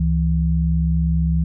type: tone pair together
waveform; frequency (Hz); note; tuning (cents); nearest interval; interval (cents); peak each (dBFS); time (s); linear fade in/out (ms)
sine; 69 / 164.3; C#2 / E3; -7 / -5; octave + minor third; 1502; -18; 0-1.44; 5
effects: none